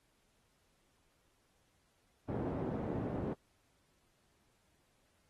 pink band-pass noise, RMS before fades -38 dBFS, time 2.28-3.34 s, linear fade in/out 10 ms, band 120 to 510 Hz, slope 12 dB/octave, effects pink hiss -75 dBFS RMS until 5.29 s + AAC 32 kbps

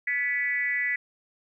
sine tone with frequency modulation, 1975.5 Hz, B6, in tune, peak -24 dBFS, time 0.07-0.96 s, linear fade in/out 5 ms, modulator 265 Hz, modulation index 0.76, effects 11-bit

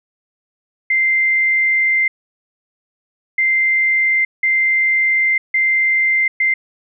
sine tone bursts at uneven times, 2087 Hz, C7, 5 cents flat, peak -12 dBFS, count 5, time 0.9-2.08 / 3.38-4.25 / 4.43-5.38 / 5.54-6.28 / 6.4-6.54 s, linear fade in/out 5 ms, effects none

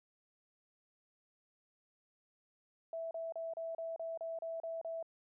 sine tone bursts, 658 Hz, E5, 3 cents flat, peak -38 dBFS, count 10, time 2.93-5.027 s, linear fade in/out 2 ms, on 180 ms, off 33 ms, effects none

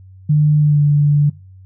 sine tone with pitch glide, 150 to 146.15 Hz, D3 to D3, +37 to -8 cents, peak -9 dBFS, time 0.29-1.3 s, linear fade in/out 10 ms, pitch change -45 cents, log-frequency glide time 0.6-0.81 s, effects noise-tail reverb RT60 0.4 s tail -25 dB re dry + added 94 Hz sine -38 dBFS peak until 1.65 s

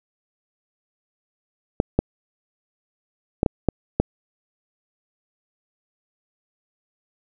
clicks, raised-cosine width 2 ms, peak -3 dBFS, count 6, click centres 1.801 / 1.99 / 3.431 / 3.462 / 3.687 / 4 s, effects none

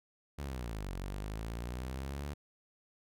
sawtooth linear two-way sweep, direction down then up, 73.4 to 45 to 73.4 Hz, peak -34 dBFS, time 0.38-2.34 s, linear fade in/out 10 ms, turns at 0.92 s, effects none

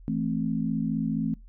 sine chord, A minor, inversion second, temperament just, 165 / 220 / 264 Hz, E3 / A3 / C4, +2 / 0 / +16 cents, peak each -30 / -28 / -30 dBFS, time 0.08-1.34 s, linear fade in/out 0 ms, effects noise-tail reverb RT60 0.2 s tail -25 dB re dry + added 41 Hz sine -45 dBFS peak until 1.48 s

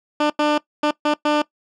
15% pulse tone bursts at uneven times, 298.3 Hz, D4, 27 cents sharp, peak -9 dBFS, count 5, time 0.2-0.3 / 0.39-0.58 / 0.83-0.91 / 1.05-1.14 / 1.25-1.42 s, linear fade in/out 5 ms, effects noise-tail reverb RT60 0.1 s tail -20 dB re dry + low-pass 4000 Hz 12 dB/octave

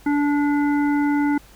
harmonic tone, 290 Hz, D4, 22 cents flat, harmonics 1 / 3 / 5 / 7, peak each -17 / -27 / -31 / -34 dBFS, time 0.06-1.38 s, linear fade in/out 5 ms, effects added 50 Hz sine -49 dBFS peak until 1.55 s + pink hiss -50 dBFS RMS until 1.55 s

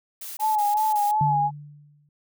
blue noise bursts, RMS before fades -36 dBFS, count 5, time 0.21-1.114 s, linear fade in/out 5 ms, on 160 ms, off 26 ms
sine tone with vibrato, 845 Hz, G#5, 30 cents sharp, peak -19 dBFS, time 0.39-1.51 s, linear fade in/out 50 ms, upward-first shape sine, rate 2.7 Hz, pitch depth 51 cents each way
sine tone with exponential decay, 146.83 Hz, D3, in tune, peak -20 dBFS, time 1.21-2.09 s, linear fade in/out 2 ms, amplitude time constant 190 ms
effects none

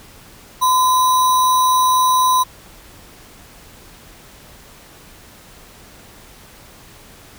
sine tone with sample-and-hold, 1018 Hz, C6, 48 cents flat, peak -11 dBFS, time 0.61-2.44 s, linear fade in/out 20 ms, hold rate 4900 Hz, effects pink hiss -43 dBFS RMS until 7.38 s

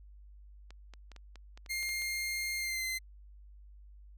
clicks, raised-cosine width 0.2 ms, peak -34 dBFS, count 10, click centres 0.706 / 0.937 / 1.117 / 1.163 / 1.357 / 1.575 / 1.662 / 1.829 / 1.892 / 2.02 s
sawtooth tone with pitch glide, 2119 to 2066 Hz, C7 to C7, +21 to -22 cents, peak -30 dBFS, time 1.69-2.99 s, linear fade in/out 20 ms, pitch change -43 cents, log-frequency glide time 2.57-2.85 s
effects added 50 Hz sine -51 dBFS peak until 4.17 s

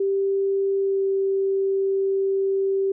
sine tone with pitch glide, 392 to 389.1 Hz, G4 to G4, 0 to -13 cents, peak -19 dBFS, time 0-2.92 s, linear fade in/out 5 ms, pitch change -13 cents, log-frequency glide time 0.79-1.04 s, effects none

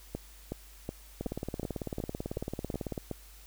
two click trains, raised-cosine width 2 ms, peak -21 / -21 dBFS, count 9 / 33, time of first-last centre 0.15-3.113 / 1.21-2.978 s, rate 2.7 / 18.1 Hz, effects added 50 Hz sine -52 dBFS peak until 3.46 s + white hiss -56 dBFS RMS until 3.46 s

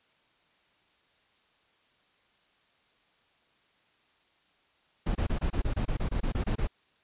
brown noise bursts, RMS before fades -28 dBFS, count 14, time 5.06-6.674 s, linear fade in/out 10 ms, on 93 ms, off 24 ms, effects white hiss -67 dBFS RMS until 7.03 s + resampled to 8000 Hz

